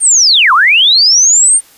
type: linear two-way sweep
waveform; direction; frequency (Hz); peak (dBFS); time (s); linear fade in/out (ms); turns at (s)
sine; down then up; 9030 to 987.8 to 9030; -4; 0-1.61; 50; 0.53
effects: white hiss -43 dBFS RMS until 1.77 s + resampled to 32000 Hz